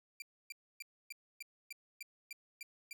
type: tone bursts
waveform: sawtooth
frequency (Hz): 2367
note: D7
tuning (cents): +13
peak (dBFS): -40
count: 10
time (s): 0.2-2.93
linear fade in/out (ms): 2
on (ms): 21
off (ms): 280
effects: 13-bit